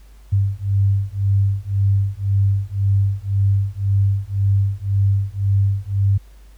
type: beating tone pair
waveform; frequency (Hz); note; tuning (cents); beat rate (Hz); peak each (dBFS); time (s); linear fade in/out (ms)
sine; 98 / 99.9; G2 / G2; 0 / +33; 1.9; -18; 0.32-6.18; 10
effects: added 50 Hz sine -41 dBFS peak until 6.57 s + pink hiss -56 dBFS RMS until 6.57 s